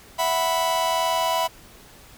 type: chord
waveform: 45% pulse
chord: E suspended second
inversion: none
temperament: just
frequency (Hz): 659.3 / 741.7 / 988.9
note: E5 / F#5 / B5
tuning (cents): 0 / +4 / +2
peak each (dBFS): -25 / -28 / -23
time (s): 0.18-1.48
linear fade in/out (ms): 20
effects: pink hiss -48 dBFS RMS until 2.17 s